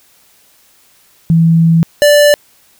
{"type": "tone pair in turn", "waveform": ["sine", "square"], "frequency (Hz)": [164.81, 586.2], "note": ["E3", "D5"], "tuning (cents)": [0, -3], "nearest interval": "octave + minor seventh", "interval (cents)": 2197, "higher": "second", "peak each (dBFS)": -5, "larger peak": "neither", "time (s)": [[1.3, 1.83], [2.02, 2.34]], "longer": "first", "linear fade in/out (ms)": 0, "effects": ["white hiss -49 dBFS RMS until 2.79 s"]}